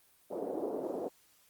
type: band-pass noise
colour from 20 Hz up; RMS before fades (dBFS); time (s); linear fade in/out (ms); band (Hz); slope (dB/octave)
pink; -37; 0.3-1.09; 20; 310 to 620; 24
effects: white hiss -66 dBFS RMS until 1.49 s + Opus 32 kbps